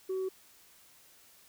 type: tone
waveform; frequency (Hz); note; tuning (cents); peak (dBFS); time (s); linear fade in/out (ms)
sine; 377.3; F#4; +34; -29; 0.09-0.29; 10
effects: tanh soft clip ceiling -29 dBFS + white hiss -60 dBFS RMS until 1.48 s